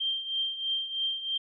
sine tone with tremolo, 3164 Hz, G7, 15 cents sharp, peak -25 dBFS, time 0-1.38 s, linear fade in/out 10 ms, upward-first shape triangle, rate 3.1 Hz, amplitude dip 75%, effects none

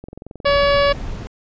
click train, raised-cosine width 2 ms, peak -21 dBFS, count 12, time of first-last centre 0.04-0.538 s, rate 22.1 Hz
harmonic tone, 567 Hz, C#5, 39 cents sharp, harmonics 1 / 2 / 3 / 4 / 5 / 6 / 7 / 8 / 9, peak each -14 / -20 / -24 / -26 / -28 / -30 / -31 / -32 / -33 dBFS, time 0.45-0.93 s, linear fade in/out 10 ms
brown noise, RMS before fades -27 dBFS, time 0.47-1.27 s, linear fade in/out 0 ms
effects resampled to 16000 Hz

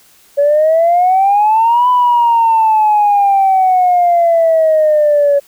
sine exponential two-way sweep, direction up then down, 563 to 1000 to 563 Hz, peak -6 dBFS, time 0.37-5.4 s, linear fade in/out 20 ms, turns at 1.89 s, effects tanh soft clip ceiling -3 dBFS + white hiss -47 dBFS RMS until 5.47 s

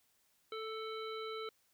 harmonic tone with a mistuned harmonic, 440 Hz, A4, in tune, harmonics 1 / 3 / 5 / 7 / 9, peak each -42 / -45 / -52 / -53 / -51 dBFS, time 0.52-1.49 s, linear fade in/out 2 ms, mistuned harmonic 5, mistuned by +16 cents, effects white hiss -74 dBFS RMS until 1.73 s

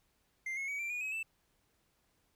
triangle tone with pitch steps, 2093 / 2177 / 2264 / 2355 / 2449 / 2547 / 2649 Hz, C7 / C#7 / C#7 / D7 / D#7 / D#7 / E7, 0 / -32 / +36 / +4 / -28 / +40 / +8 cents, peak -34 dBFS, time 0.46-1.23 s, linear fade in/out 5 ms, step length 110 ms, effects pink hiss -75 dBFS RMS until 2.35 s

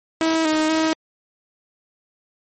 sawtooth tone with pitch steps, 323.2 / 311.7 / 318.2 Hz, E4 / D#4 / D#4, -34 / +3 / +39 cents, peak -13 dBFS, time 0.21-0.93 s, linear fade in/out 0 ms, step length 240 ms, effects low-pass 12000 Hz 12 dB/octave + MP3 32 kbps

